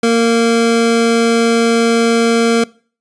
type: tone pair together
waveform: square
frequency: 231.5 / 460.8 Hz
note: A#3 / A#4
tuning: -12 / -20 cents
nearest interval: octave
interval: 1192 cents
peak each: -13 dBFS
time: 0.03-2.64 s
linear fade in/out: 5 ms
effects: noise-tail reverb RT60 0.4 s tail -22 dB re dry + resampled to 22050 Hz